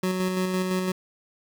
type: tone with tremolo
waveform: 25% pulse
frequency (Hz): 185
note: F#3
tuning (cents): 0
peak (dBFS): -19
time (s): 0.03-0.92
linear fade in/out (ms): 5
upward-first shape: square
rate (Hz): 5.9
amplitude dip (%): 30
effects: 9-bit